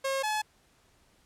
sawtooth tone pair in turn, 540 / 855.2 Hz, C#5 / A5, -45 / -49 cents, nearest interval minor sixth, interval 796 cents, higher second, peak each -24 dBFS, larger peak neither, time 0.04-0.23 / 0.23-0.42 s, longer neither, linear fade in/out 10 ms, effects pink hiss -65 dBFS RMS until 1.25 s + low-pass 11000 Hz 12 dB/octave

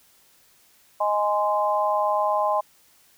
sine chord, Ab major, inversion second, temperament equal with one note detuned, 622.3 / 830.6 / 1038.1 Hz, Eb5 / Ab5 / C6, 0 / 0 / -14 cents, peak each -24 dBFS, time 1-2.61 s, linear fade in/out 10 ms, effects white hiss -58 dBFS RMS until 3.17 s

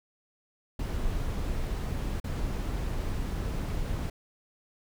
brown noise with dropouts, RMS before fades -31 dBFS, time 0.79-4.1 s, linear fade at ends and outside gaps 5 ms, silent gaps 2.201-2.241 s, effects none

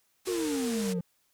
white low-pass noise, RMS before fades -40 dBFS, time 0.25-0.94 s, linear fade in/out 20 ms, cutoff 10000 Hz, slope 24 dB/octave
triangle exponential sweep, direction down, 377.5 to 169.2 Hz, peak -27 dBFS, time 0.27-1.01 s, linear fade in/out 5 ms
sine tone with tremolo, 459.2 Hz, A#4, 26 cents flat, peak -32 dBFS, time 0.28-0.99 s, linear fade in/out 5 ms, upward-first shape triangle, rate 8.6 Hz, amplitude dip 30%
effects white hiss -71 dBFS RMS until 1.33 s

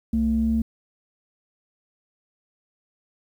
sine tone pair together, 66.67 / 225.3 Hz, C2 / A3, +33 / +41 cents, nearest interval octave + major sixth, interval 2108 cents, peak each -25 / -19 dBFS, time 0.13-0.62 s, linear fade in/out 5 ms, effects tanh soft clip ceiling -12 dBFS + 9-bit

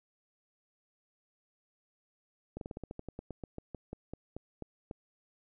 slowing click train, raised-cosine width 2 ms, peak -27 dBFS, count 19, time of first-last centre 2.57-4.911 s, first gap 42 ms, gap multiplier 1.12, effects none

